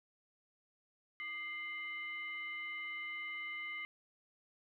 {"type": "tone with frequency modulation", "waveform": "sine", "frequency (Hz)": 2094, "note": "C7", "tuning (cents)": 1, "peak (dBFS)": -40, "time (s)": [1.2, 3.85], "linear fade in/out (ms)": 0, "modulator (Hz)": 884, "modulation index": 0.54, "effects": ["13-bit"]}